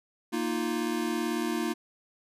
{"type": "chord", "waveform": "square", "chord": "Bb suspended fourth", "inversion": "none", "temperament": "equal", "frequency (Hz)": [233.1, 311.1, 349.2], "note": ["Bb3", "Eb4", "F4"], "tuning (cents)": [0, 0, 0], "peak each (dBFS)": -33, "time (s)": [0.32, 1.74], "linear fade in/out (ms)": 20, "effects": ["resampled to 32000 Hz"]}